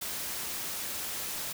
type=noise; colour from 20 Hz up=white; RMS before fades=-36 dBFS; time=0.01-1.53 s; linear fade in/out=10 ms; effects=none